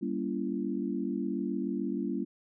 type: chord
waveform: sine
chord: G diminished seventh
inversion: none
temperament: just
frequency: 196 / 235.2 / 282.2 / 338.7 Hz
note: G3 / Bb3 / Db4 / Fb4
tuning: 0 / +16 / +31 / +47 cents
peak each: -35 / -35 / -35 / -36 dBFS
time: 0.01-2.25 s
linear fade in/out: 20 ms
effects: none